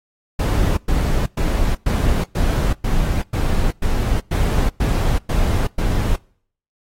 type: noise bursts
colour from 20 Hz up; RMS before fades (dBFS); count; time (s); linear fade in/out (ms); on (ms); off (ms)
brown; -17; 12; 0.39-6.16; 5; 380; 110
effects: noise-tail reverb RT60 0.6 s tail -26 dB re dry + AAC 48 kbps